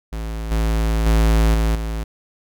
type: tone with level steps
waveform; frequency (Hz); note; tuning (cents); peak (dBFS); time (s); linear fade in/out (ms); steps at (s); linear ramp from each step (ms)
square; 55; A1; 0; -25 / -17 / -13 / -16 / -23; 0.12-2.04; 10; 0.51 / 1.06 / 1.54 / 1.75; 5
effects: none